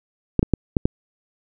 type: clicks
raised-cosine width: 3 ms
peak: -3 dBFS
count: 5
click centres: 0.393 / 0.429 / 0.537 / 0.768 / 0.855 s
effects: none